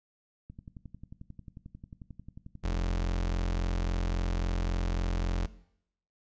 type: click train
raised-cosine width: 5 ms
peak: -32 dBFS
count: 28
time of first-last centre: 0.5-2.911 s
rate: 11.2 Hz
type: tone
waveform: 35% pulse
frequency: 43.65 Hz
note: F1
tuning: in tune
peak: -26 dBFS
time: 2.63-5.47 s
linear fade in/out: 20 ms
effects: noise-tail reverb RT60 0.7 s tail -17 dB re dry + resampled to 16000 Hz